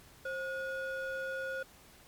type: ring-modulated tone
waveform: triangle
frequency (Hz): 987.8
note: B5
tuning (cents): 0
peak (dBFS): -30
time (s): 0.25-1.63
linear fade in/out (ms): 5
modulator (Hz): 457
effects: pink hiss -58 dBFS RMS until 2.07 s + MP3 96 kbps